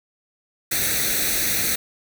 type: noise with comb filter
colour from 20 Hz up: white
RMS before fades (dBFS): -22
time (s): 0.71-1.76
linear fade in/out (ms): 10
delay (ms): 0.49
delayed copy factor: +0.75
effects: none